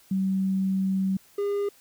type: tone pair in turn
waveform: sine / triangle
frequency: 191.2 / 405.1 Hz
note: G3 / G#4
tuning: -43 / -43 cents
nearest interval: octave + minor second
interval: 1300 cents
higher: second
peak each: -22 / -22 dBFS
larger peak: neither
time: 0.11-1.17 / 1.38-1.69 s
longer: first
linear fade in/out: 5 ms
effects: white hiss -57 dBFS RMS until 1.8 s